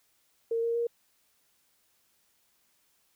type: tone with pitch steps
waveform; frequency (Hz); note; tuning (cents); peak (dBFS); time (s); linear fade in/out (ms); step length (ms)
sine; 459.1 / 464.4 / 469.8; A#4 / A#4 / A#4; -26 / -7 / +13; -26; 0.51-0.87; 5; 120
effects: white hiss -70 dBFS RMS until 3.15 s